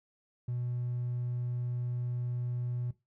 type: tone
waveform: triangle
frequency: 122.3 Hz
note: B2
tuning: 16 cents flat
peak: -29 dBFS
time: 0.48-2.91 s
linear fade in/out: 5 ms
effects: noise-tail reverb RT60 0.2 s tail -18 dB re dry + tanh soft clip ceiling -26 dBFS

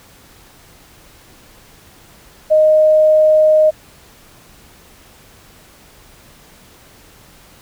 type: tone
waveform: sine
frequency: 620 Hz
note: D#5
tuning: 6 cents flat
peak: -7 dBFS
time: 2.5-3.71 s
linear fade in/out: 20 ms
effects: pink hiss -45 dBFS RMS until 7.61 s

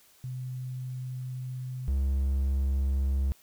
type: tone pair in turn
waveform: sine / triangle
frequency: 127.7 / 67.65 Hz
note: C3 / C#2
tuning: -42 / -42 cents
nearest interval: major seventh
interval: 1100 cents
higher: first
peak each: -33 / -22 dBFS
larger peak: second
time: 0.24-1.88 / 1.88-3.32 s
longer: first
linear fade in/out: 0 ms
effects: white hiss -60 dBFS RMS until 3.42 s

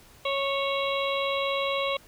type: harmonic tone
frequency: 552 Hz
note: C#5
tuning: 7 cents flat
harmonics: 1 / 2 / 4 / 5 / 6 / 7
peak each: -28 / -31 / -34 / -35 / -36 / -36 dBFS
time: 0.25-1.97 s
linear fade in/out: 5 ms
effects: pink hiss -54 dBFS RMS until 2.07 s

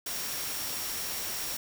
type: tone in noise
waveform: sine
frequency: 5588 Hz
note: F8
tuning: in tune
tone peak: -41 dBFS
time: 0.06-1.57 s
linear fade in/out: 5 ms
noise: white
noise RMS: -35 dBFS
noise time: 0.06-1.57 s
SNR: -9 dB
effects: none

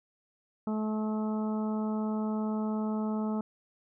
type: harmonic tone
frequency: 215.7 Hz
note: A3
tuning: 34 cents flat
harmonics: 1 / 2 / 3 / 4 / 5 / 6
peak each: -29 / -39 / -42 / -42 / -48 / -46 dBFS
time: 0.67-3.41 s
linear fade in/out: 2 ms
effects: none

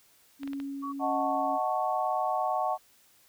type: tone with tremolo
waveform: sine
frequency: 277.2 Hz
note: C#4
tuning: in tune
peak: -32 dBFS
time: 0.39-1.59 s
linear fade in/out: 50 ms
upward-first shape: triangle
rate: 1.6 Hz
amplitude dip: 30%
type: clicks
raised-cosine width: 0.3 ms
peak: -28 dBFS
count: 4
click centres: 0.433 / 0.476 / 0.533 / 0.601 s
type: tone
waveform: sine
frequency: 1127 Hz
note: C#6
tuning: 28 cents sharp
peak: -34 dBFS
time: 0.82-0.93 s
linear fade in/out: 20 ms
type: chord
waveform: sine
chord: D# half-diminished seventh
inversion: none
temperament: equal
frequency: 622.3 / 740 / 880 / 1108.7 Hz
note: D#5 / F#5 / A5 / C#6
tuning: 0 / 0 / 0 / 0 cents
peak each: -33 / -29 / -33 / -33 dBFS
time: 0.99-2.78 s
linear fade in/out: 50 ms
effects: white hiss -62 dBFS RMS until 3.28 s

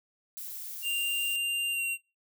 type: noise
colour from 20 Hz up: violet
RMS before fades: -40 dBFS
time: 0.37-1.36 s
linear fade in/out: 0 ms
type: tone with pitch glide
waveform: square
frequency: 2790 to 2752 Hz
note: F7 to F7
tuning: -2 to -26 cents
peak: -29 dBFS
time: 0.82-1.98 s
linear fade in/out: 50 ms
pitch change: -24 cents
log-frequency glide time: 1.71-1.81 s
effects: noise-tail reverb RT60 0.3 s tail -23 dB re dry

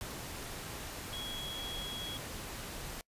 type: tone in noise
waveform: sine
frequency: 3325 Hz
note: G#7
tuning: 1 cent sharp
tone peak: -40 dBFS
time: 1.13-2.17 s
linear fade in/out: 0 ms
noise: pink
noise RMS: -43 dBFS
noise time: 0.01-3.01 s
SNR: 0 dB
effects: noise-tail reverb RT60 0.1 s tail -25 dB re dry + resampled to 32000 Hz

